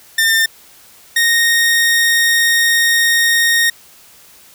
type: tone pair in turn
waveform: sawtooth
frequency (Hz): 1802 / 1856.9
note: A6 / A#6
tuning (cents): +41 / -7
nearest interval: minor second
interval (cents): 52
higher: second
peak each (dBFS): -7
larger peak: neither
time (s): 0.18-0.46 / 1.16-3.7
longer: second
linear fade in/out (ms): 5
effects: white hiss -44 dBFS RMS until 4.54 s